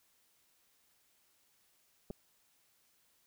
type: clicks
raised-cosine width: 2 ms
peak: -30 dBFS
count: 2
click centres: 2.103 / 2.108 s
effects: white hiss -72 dBFS RMS until 3.26 s